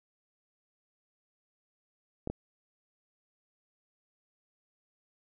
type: clicks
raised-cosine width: 2 ms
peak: -21 dBFS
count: 2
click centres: 2.274 / 2.3 s
effects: none